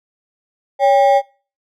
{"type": "ring-modulated tone", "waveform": "triangle", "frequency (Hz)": 680, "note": "F5", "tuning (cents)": -46, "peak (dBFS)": -4, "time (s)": [0.79, 1.22], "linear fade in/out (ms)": 50, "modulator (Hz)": 120, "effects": ["noise-tail reverb RT60 0.4 s tail -24 dB re dry"]}